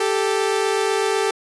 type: tone pair together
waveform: sawtooth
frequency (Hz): 392 / 440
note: G4 / A4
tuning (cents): 0 / 0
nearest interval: major second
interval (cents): 200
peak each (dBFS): -17 / -17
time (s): 0-1.31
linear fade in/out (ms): 5
effects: resampled to 24000 Hz